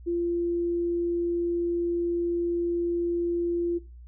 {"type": "tone", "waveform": "sine", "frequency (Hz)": 344.3, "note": "F4", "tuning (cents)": -25, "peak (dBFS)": -24, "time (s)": [0.06, 3.79], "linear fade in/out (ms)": 20, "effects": ["noise-tail reverb RT60 0.3 s tail -17 dB re dry", "added 60 Hz sine -43 dBFS peak until 4.07 s"]}